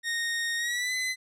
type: tone with pitch glide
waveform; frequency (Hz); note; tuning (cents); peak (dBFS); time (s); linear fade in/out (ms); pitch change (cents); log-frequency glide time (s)
sawtooth; 1856 to 2024; A#6 to B6; -8 to +42; -24; 0.03-1.16; 50; +150; 0.57-0.94
effects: low-pass 10000 Hz 12 dB/octave